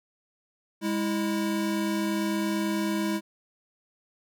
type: tone pair together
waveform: square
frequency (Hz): 205.2 / 325.7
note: G#3 / E4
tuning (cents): -21 / -21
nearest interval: minor sixth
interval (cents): 800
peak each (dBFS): -29 / -29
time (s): 0.81-3.21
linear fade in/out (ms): 50
effects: none